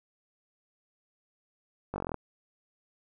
slowing click train, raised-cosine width 1 ms, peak -20 dBFS, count 10, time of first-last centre 1.94-2.143 s, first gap 20 ms, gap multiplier 1.03, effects none

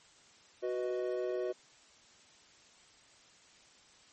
triangle chord, B major, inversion second, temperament equal, 370 / 493.9 / 622.3 Hz, F#4 / B4 / D#5, 0 / 0 / 0 cents, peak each -33 / -36 / -37 dBFS, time 0.62-1.53 s, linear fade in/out 20 ms, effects white hiss -61 dBFS RMS until 4.12 s + MP3 32 kbps

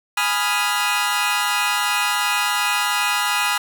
20% pulse chord, F half-diminished seventh, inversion first, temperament equal, 830.6 / 987.8 / 1244.5 / 1396.9 Hz, Ab5 / Cb6 / Eb6 / F6, 0 / 0 / 0 / 0 cents, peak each -19 dBFS, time 0.17-3.58 s, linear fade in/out 5 ms, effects none

